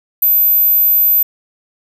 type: tone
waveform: sine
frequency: 13710 Hz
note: A9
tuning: 46 cents flat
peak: -8 dBFS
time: 0.22-1.23 s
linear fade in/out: 5 ms
effects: none